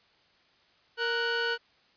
sawtooth tone pair together, 466.2 / 1480.1 Hz, A#4 / F#6, 0 / 0 cents, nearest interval octave + minor sixth, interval 2000 cents, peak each -27 / -25 dBFS, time 0.97-1.58 s, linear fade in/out 50 ms, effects white hiss -64 dBFS RMS until 1.96 s + resampled to 11025 Hz

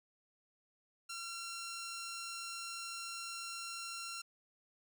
10% pulse tone, 1367 Hz, F6, 37 cents flat, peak -34 dBFS, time 1.09-4.22 s, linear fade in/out 10 ms, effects none

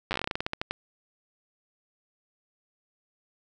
slowing click train, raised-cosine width 0.3 ms, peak -13 dBFS, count 17, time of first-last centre 0.11-0.71 s, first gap 9 ms, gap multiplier 1.17, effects none

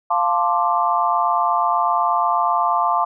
sine chord, D minor seventh, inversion first, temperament equal, 698.5 / 880 / 1046.5 / 1174.7 Hz, F5 / A5 / C6 / D6, 0 / 0 / 0 / 0 cents, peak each -21 dBFS, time 0.1-3.05 s, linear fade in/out 10 ms, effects none

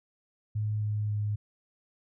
sine tone with pitch steps, 106.4 / 105.48 / 104.57 Hz, G#2 / G#2 / G#2, +42 / +27 / +12 cents, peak -27 dBFS, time 0.55-1.36 s, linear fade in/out 10 ms, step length 270 ms, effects none

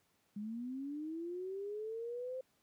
sine linear sweep, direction up, 201.4 to 523.3 Hz, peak -39 dBFS, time 0.36-2.41 s, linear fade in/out 5 ms, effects pink hiss -75 dBFS RMS until 2.62 s + high-pass 100 Hz 12 dB/octave

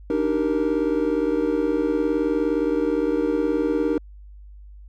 triangle chord, Eb major seventh, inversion third, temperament just, 291.7 / 311.1 / 388.9 / 466.7 Hz, D4 / Eb4 / G4 / Bb4, -12 / 0 / -14 / +2 cents, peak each -24 / -22 / -25 / -22 dBFS, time 0.1-3.98 s, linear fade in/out 2 ms, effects added 50 Hz sine -40 dBFS peak until 4.88 s

